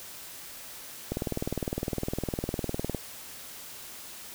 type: click train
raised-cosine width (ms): 2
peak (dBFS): -16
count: 37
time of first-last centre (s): 1.12-2.947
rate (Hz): 19.7
effects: white hiss -44 dBFS RMS until 4.34 s